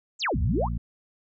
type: exponential two-way sweep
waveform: sine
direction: down then up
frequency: 7960 to 61 to 1296 Hz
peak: -23 dBFS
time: 0.19-0.69 s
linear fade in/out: 50 ms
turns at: 0.41 s
type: harmonic tone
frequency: 58.27 Hz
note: A#1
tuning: in tune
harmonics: 1 / 2 / 3 / 4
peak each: -28 / -32 / -35 / -39 dBFS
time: 0.34-0.78 s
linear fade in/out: 5 ms
effects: none